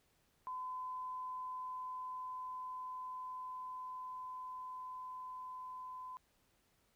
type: tone with level ramp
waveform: sine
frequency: 1016 Hz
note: B5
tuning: 49 cents sharp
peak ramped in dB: -40 to -45 dBFS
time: 0.47-6.17 s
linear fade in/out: 0 ms
effects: pink hiss -75 dBFS RMS until 6.95 s